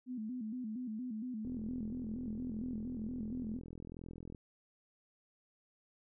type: tone with vibrato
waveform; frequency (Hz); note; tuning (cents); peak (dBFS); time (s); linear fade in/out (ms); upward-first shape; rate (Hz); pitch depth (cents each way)
sine; 233.6; A#3; +4; -38; 0.06-3.61; 50; square; 4.3; 130
type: click train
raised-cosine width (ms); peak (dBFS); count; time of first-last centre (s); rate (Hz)
3; -35; 123; 1.45-4.348; 42.1
effects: none